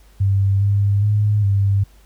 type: tone with pitch steps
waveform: sine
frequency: 98.2 / 100.7 / 104.6 / 99.3 Hz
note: G2 / G2 / G#2 / G2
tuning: +4 / +47 / +13 / +23 cents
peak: -13 dBFS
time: 0.2-1.84 s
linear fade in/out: 10 ms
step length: 410 ms
effects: added 50 Hz sine -46 dBFS peak until 2.05 s + pink hiss -55 dBFS RMS until 2.05 s